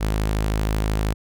sawtooth tone, 52.9 Hz, G#1, 33 cents sharp, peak -16 dBFS, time 0-1.14 s, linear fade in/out 20 ms, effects none

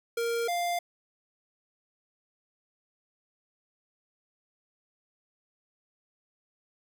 square tone pair in turn, 466.2 / 697.8 Hz, A#4 / F5, 0 / -2 cents, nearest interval perfect fifth, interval 698 cents, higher second, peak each -28 / -28 dBFS, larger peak neither, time 0.17-0.48 / 0.48-0.79 s, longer neither, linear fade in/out 5 ms, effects none

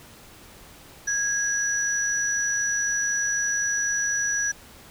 sine tone pair together, 1649 / 5876 Hz, G#6 / F#8, -13 / -13 cents, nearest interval octave + minor seventh, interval 2200 cents, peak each -25 dBFS, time 1.07-4.52 s, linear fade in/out 10 ms, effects pink hiss -48 dBFS RMS until 4.9 s

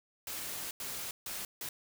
white noise bursts at uneven times, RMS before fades -40 dBFS, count 4, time 0.27-0.71 / 0.8-1.11 / 1.26-1.45 / 1.61-1.69 s, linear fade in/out 2 ms, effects none

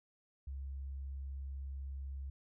sine tone, 68 Hz, C#2, 33 cents flat, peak -40 dBFS, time 0.47-2.3 s, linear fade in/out 5 ms, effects none

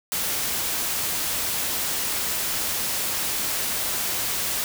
white noise, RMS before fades -26 dBFS, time 0.12-4.64 s, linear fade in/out 0 ms, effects none

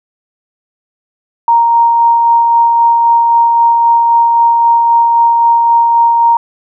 sine tone with tremolo, 932.3 Hz, A#5, in tune, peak -4 dBFS, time 1.48-6.37 s, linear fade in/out 2 ms, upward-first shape sine, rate 3.8 Hz, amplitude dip 25%, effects none

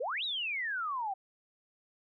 sine exponential two-way sweep, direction up then down, 440 to 3975 to 748 Hz, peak -32 dBFS, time 0-1.14 s, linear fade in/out 10 ms, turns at 0.24 s, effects none

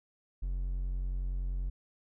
triangle tone, 45.29 Hz, F#1, 36 cents flat, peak -29 dBFS, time 0.42-1.7 s, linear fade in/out 10 ms, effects none

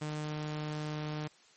sawtooth tone, 151.8 Hz, D#3, 42 cents flat, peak -31 dBFS, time 0.01-1.28 s, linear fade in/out 10 ms, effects white hiss -62 dBFS RMS until 1.56 s + MP3 32 kbps

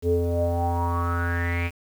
square tone with low-pass filter sweep, 86 Hz, F2, 26 cents flat, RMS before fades -24 dBFS, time 0.02-1.71 s, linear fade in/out 50 ms, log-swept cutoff 390 to 2500 Hz, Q 9.1, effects 8-bit

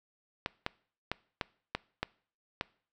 clicks, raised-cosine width 0.3 ms, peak -15 dBFS, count 7, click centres 0.461 / 0.664 / 1.116 / 1.412 / 1.75 / 2.03 / 2.611 s, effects noise-tail reverb RT60 0.5 s tail -23 dB re dry

